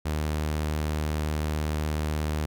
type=tone; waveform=sawtooth; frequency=76.4 Hz; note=D#2; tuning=31 cents flat; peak=-22 dBFS; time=0.05-2.46 s; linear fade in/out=10 ms; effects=none